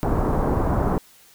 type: low-pass noise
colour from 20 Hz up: pink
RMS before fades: -21 dBFS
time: 0.03-0.98 s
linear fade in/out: 0 ms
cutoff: 1100 Hz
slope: 24 dB/octave
effects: white hiss -52 dBFS RMS until 1.34 s